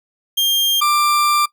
40% pulse tone pair in turn, 3200 / 1184.2 Hz, G7 / D6, +35 / +14 cents, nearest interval octave + perfect fourth, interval 1721 cents, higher first, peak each -12 dBFS, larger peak neither, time 0.37-0.81 / 0.81-1.46 s, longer second, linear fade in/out 10 ms, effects noise-tail reverb RT60 0.1 s tail -20 dB re dry

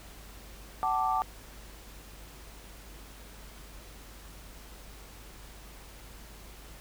sine chord, D major, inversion first, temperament equal with one note detuned, 753.8 / 880 / 1174.7 Hz, F#5 / A5 / D6, +32 / 0 / 0 cents, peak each -30 dBFS, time 0.83-1.22 s, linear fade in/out 0 ms, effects added 50 Hz sine -49 dBFS peak until 6.8 s + pink hiss -51 dBFS RMS until 6.8 s

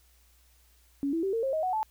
sine tone with pitch steps, 280.4 / 329.6 / 387.5 / 455.5 / 535.5 / 629.5 / 740 / 869.9 Hz, C#4 / E4 / G4 / A#4 / C5 / D#5 / F#5 / A5, +20 / 0 / -20 / -40 / +40 / +20 / 0 / -20 cents, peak -26 dBFS, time 1.03-1.83 s, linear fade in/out 0 ms, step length 100 ms, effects added 60 Hz sine -61 dBFS peak until 1.9 s + white hiss -65 dBFS RMS until 1.9 s

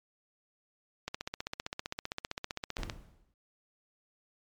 click train, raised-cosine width 0.2 ms, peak -18 dBFS, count 29, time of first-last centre 1.08-2.898 s, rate 15.4 Hz
brown noise with exponential decay, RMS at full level -36 dBFS, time 2.78-3.34 s, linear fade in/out 2 ms, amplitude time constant 120 ms
effects MP3 96 kbps

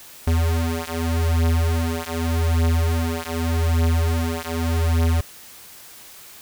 square beating tone pair, 82 / 82.84 Hz, E2 / E2, -9 / +9 cents, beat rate 0.84 Hz, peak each -22 dBFS, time 0.27-5.21 s, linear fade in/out 5 ms, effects white hiss -43 dBFS RMS until 6.41 s

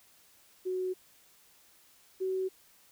sine tone pair in turn, 370 / 376.9 Hz, F#4 / F#4, 0 / +32 cents, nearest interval unison, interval 32 cents, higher second, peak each -30 / -29 dBFS, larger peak second, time 0.65-0.94 / 2.2-2.49 s, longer neither, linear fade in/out 20 ms, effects white hiss -62 dBFS RMS until 2.91 s

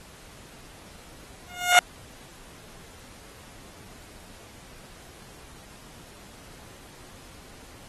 15% pulse tone with exponential growth, 715 Hz, F5, 41 cents sharp, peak -4 dBFS, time 1.48-1.79 s, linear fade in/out 1 ms, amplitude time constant 67 ms, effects pink hiss -49 dBFS RMS until 7.88 s + AAC 32 kbps

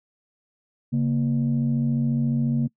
sine tone pair together, 138.59 / 232.9 Hz, C#3 / A#3, 0 / -1 cents, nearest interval major sixth, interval 899 cents, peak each -21 dBFS, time 0.92-2.68 s, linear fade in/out 20 ms, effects noise-tail reverb RT60 0.1 s tail -24 dB re dry + tanh soft clip ceiling -15 dBFS

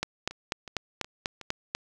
two click trains, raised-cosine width 0.2 ms, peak -11 / -24 dBFS, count 8 / 4, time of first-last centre 0.03-1.75 / 0.31-1.413 s, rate 4.07 / 2.72 Hz, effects none

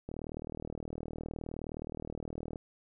click train, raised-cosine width 2 ms, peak -26 dBFS, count 98, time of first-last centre 0.09-2.558 s, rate 39.3 Hz, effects none

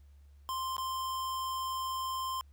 square tone with dropouts, 1046.5 Hz, C6, in tune, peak -34 dBFS, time 0.49-2.41 s, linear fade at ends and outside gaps 0 ms, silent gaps 0.767-0.781 s, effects added 71 Hz sine -54 dBFS peak until 2.52 s + pink hiss -75 dBFS RMS until 2.52 s

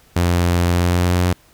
sawtooth tone with pitch glide, 87.31 to 89.35 Hz, F2 to F2, 0 to +40 cents, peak -10 dBFS, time 0.16-1.33 s, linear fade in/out 5 ms, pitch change +40 cents, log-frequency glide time 0.7-1.21 s, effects pink hiss -52 dBFS RMS until 1.53 s

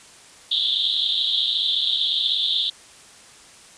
pink band-pass noise, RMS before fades -22 dBFS, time 0.51-2.7 s, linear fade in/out 5 ms, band 3300 to 3900 Hz, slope 96 dB/octave, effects white hiss -47 dBFS RMS until 3.77 s + resampled to 22050 Hz

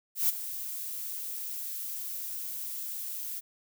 violet noise with ADSR envelope, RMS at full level -24 dBFS, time 0.15-3.41 s, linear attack 140 ms, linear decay 18 ms, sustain -13 dB, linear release 28 ms, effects none

